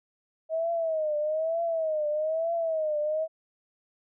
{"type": "tone with vibrato", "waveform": "sine", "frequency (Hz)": 635, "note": "D#5", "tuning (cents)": 35, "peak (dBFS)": -25, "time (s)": [0.49, 3.28], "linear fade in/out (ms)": 50, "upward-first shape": "triangle", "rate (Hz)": 1.1, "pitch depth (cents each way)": 120, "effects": []}